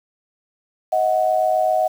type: tone pair together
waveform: sine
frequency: 632 / 739.7 Hz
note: D#5 / F#5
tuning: +27 / -1 cents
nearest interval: minor third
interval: 272 cents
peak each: -18 dBFS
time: 0.92-1.88 s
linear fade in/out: 10 ms
effects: 7-bit